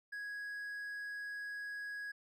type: tone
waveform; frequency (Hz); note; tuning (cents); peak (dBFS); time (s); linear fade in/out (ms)
triangle; 1661.2; G#6; 0; -39; 0.12-2.12; 10
effects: none